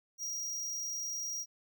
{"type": "tone", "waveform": "square", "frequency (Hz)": 5710, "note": "F8", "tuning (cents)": 37, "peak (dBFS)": -36, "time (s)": [0.18, 1.46], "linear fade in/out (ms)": 50, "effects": []}